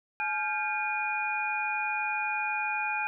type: tone cluster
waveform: sine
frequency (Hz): 851 / 1395 / 1583 / 2443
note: G#5 / F6 / G6 / D#7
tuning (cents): +42 / -2 / +17 / -32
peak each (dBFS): -32 / -38 / -36 / -31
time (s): 0.2-3.07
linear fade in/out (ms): 0
effects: none